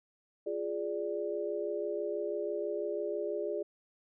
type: chord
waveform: sine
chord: D diminished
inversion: first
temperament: equal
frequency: 349.2 / 415.3 / 587.3 Hz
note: F4 / Ab4 / D5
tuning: 0 / 0 / 0 cents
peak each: -38 / -35 / -37 dBFS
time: 0.46-3.63 s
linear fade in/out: 10 ms
effects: none